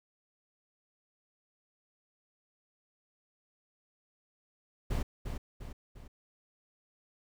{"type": "noise with echo", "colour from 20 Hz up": "brown", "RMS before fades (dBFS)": -31, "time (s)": [4.9, 5.03], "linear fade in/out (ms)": 10, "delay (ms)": 350, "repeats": 3, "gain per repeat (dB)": -6, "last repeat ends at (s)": 6.08, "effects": []}